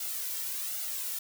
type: noise with flanger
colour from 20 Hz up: blue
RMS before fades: -35 dBFS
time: 0-1.19 s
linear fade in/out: 5 ms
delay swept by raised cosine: 1.4 to 2.18 ms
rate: 1.3 Hz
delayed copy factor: +0.6
effects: none